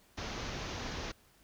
pink low-pass noise, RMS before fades -40 dBFS, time 0.17-1.12 s, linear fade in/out 10 ms, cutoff 6500 Hz, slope 96 dB/octave, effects pink hiss -65 dBFS RMS until 1.43 s

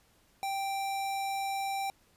square tone, 784 Hz, G5, in tune, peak -32 dBFS, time 0.43-1.9 s, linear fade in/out 0 ms, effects pink hiss -66 dBFS RMS until 2.16 s + resampled to 32000 Hz

